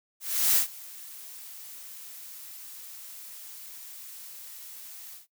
blue noise with ADSR envelope, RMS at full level -21 dBFS, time 0.2-5.27 s, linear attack 360 ms, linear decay 110 ms, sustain -23 dB, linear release 140 ms, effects noise-tail reverb RT60 0.1 s tail -17 dB re dry

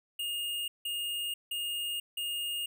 square tone bursts, 2840 Hz, F7, 28 cents sharp, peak -33 dBFS, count 4, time 0.19-2.66 s, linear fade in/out 5 ms, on 490 ms, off 170 ms, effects none

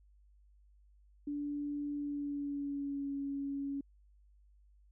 sine tone with pitch glide, 290 to 279 Hz, D4 to C#4, -22 to +11 cents, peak -35 dBFS, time 1.27-3.81 s, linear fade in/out 5 ms, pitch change -67 cents, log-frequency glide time 1.95-3.14 s, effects added 50 Hz sine -61 dBFS peak until 4.91 s

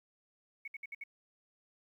sine tone bursts, 2217 Hz, C#7, in tune, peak -40 dBFS, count 5, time 0.65-1.038 s, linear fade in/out 5 ms, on 28 ms, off 62 ms, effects 12-bit

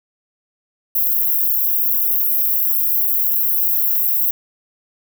white high-pass noise, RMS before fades -17 dBFS, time 0.95-4.31 s, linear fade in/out 5 ms, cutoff 12000 Hz, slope 96 dB/octave, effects none

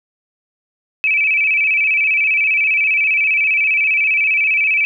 sine tone with vibrato, 2444 Hz, D#7, 32 cents flat, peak -12 dBFS, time 1.04-4.85 s, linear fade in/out 0 ms, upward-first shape square, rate 15 Hz, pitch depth 89 cents each way, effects none

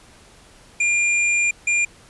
square tone bursts at uneven times, 2400 Hz, D7, 37 cents sharp, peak -17 dBFS, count 2, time 0.8-1.51 / 1.67-1.85 s, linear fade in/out 5 ms, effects pink hiss -49 dBFS RMS until 2.09 s + resampled to 24000 Hz

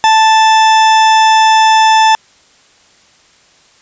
40% pulse tone, 880 Hz, A5, in tune, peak -4 dBFS, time 0.04-2.15 s, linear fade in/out 0 ms, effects white hiss -47 dBFS RMS until 3.81 s + resampled to 16000 Hz

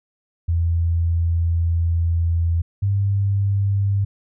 sine tone pair in turn, 84.1 / 99.44 Hz, E2 / G2, +35 / +25 cents, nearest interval minor third, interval 290 cents, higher second, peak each -16 dBFS, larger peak neither, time 0.48-2.62 / 2.82-4.05 s, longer first, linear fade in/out 10 ms, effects none

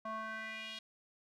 square tone with band-pass filter sweep, 220 Hz, A3, in tune, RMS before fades -43 dBFS, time 0.05-0.79 s, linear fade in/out 5 ms, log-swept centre 930 to 3500 Hz, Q 3.3, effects none

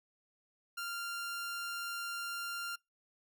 sawtooth tone, 1391 Hz, F6, 7 cents flat, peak -34 dBFS, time 0.77-2.76 s, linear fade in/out 10 ms, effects noise-tail reverb RT60 0.2 s tail -26 dB re dry

